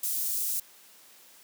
white high-pass noise, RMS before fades -30 dBFS, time 0.03-0.6 s, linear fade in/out 5 ms, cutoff 8000 Hz, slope 12 dB/octave, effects white hiss -55 dBFS RMS until 1.43 s + high-pass 200 Hz 12 dB/octave

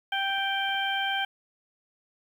harmonic tone, 784 Hz, G5, in tune, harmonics 1 / 2 / 3 / 4, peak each -30 / -30 / -35 / -31 dBFS, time 0.12-1.25 s, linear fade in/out 5 ms
clicks, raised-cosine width 0.5 ms, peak -34 dBFS, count 4, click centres 0.303 / 0.383 / 0.692 / 0.746 s
effects 9-bit

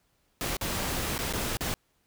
pink noise with dropouts, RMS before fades -31 dBFS, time 0.41-1.74 s, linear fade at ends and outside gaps 0 ms, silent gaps 0.568-0.612 / 1.179-1.189 / 1.326-1.336 / 1.57-1.608 s, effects pink hiss -71 dBFS RMS until 2.06 s

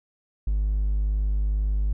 triangle tone, 51.1 Hz, G#1, 27 cents flat, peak -18 dBFS, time 0.47-1.93 s, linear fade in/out 5 ms, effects tanh soft clip ceiling -15 dBFS

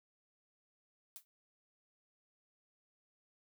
blue noise with exponential decay, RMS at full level -45 dBFS, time 1.16-1.25 s, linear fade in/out 0 ms, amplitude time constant 19 ms, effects none

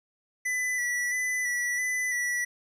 square tone with vibrato, 1975.5 Hz, B6, in tune, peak -27 dBFS, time 0.45-2.45 s, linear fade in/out 10 ms, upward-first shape square, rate 1.5 Hz, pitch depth 22 cents each way, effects low-pass 12000 Hz 12 dB/octave + 11-bit

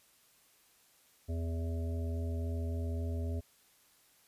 harmonic tone with a mistuned harmonic, 82.41 Hz, E2, in tune, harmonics 1 / 3 / 5 / 7 / 8, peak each -33 / -43 / -47 / -50 / -51 dBFS, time 1.28-3.41 s, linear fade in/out 20 ms, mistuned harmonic 3, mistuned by +25 cents, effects white hiss -66 dBFS RMS until 4.27 s + resampled to 32000 Hz

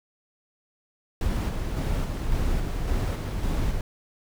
brown noise with tremolo, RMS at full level -25 dBFS, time 1.21-3.81 s, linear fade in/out 2 ms, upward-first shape square, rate 1.8 Hz, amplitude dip 30%, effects none

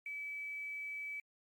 sine tone with quantisation, 2296 Hz, D7, 40 cents flat, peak -40 dBFS, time 0.06-1.2 s, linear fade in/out 2 ms, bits 11, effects Opus 48 kbps

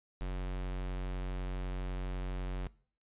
square tone, 46 Hz, F#1, 9 cents flat, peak -35 dBFS, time 0.21-2.67 s, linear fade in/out 0 ms, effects noise-tail reverb RT60 0.5 s tail -22 dB re dry + resampled to 8000 Hz

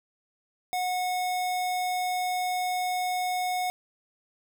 square tone, 730 Hz, F#5, 24 cents flat, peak -27 dBFS, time 0.73-3.7 s, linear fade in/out 0 ms, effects none

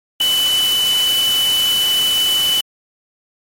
sine tone in noise, 2990 Hz, F#7, 17 cents sharp, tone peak -13 dBFS, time 0.2-2.61 s, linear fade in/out 5 ms, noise white, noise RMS -23 dBFS, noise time 0.2-2.61 s, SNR +7 dB, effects MP3 64 kbps

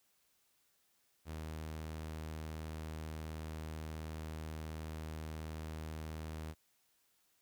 sawtooth tone, 78.6 Hz, D#2, 18 cents sharp, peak -38 dBFS, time 1.25-6.55 s, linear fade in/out 50 ms, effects white hiss -75 dBFS RMS until 7.41 s

